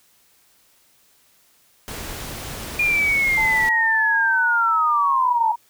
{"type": "noise", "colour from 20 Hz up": "pink", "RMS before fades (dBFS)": -32, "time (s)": [1.88, 3.69], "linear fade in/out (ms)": 0}
{"type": "linear sweep", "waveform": "sine", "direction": "down", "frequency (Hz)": [2432, 860], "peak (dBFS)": -16, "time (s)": [2.79, 5.52], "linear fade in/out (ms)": 5}
{"type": "tone with pitch glide", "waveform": "sine", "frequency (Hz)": [880, 948.6], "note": ["A5", "A#5"], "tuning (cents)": [0, 30], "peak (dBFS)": -23, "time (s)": [3.37, 5.56], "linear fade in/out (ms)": 10, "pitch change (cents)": 130, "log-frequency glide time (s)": [3.56, 5.11]}
{"effects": ["white hiss -58 dBFS RMS until 5.69 s"]}